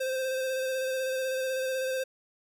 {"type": "tone with vibrato", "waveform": "square", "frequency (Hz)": 522, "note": "C5", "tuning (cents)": -4, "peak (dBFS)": -29, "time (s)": [0, 2.04], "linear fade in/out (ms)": 10, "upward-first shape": "square", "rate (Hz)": 16, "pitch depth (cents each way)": 16, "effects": []}